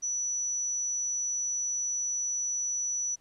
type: tone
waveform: sine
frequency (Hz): 5920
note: F#8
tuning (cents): 0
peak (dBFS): -28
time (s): 0.02-3.16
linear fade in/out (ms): 20
effects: pink hiss -67 dBFS RMS until 3.2 s + low-pass 10000 Hz 12 dB/octave